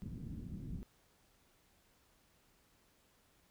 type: low-pass noise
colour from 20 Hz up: white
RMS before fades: -45 dBFS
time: 0.02-0.83 s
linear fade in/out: 0 ms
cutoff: 220 Hz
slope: 24 dB/octave
effects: pink hiss -71 dBFS RMS until 3.5 s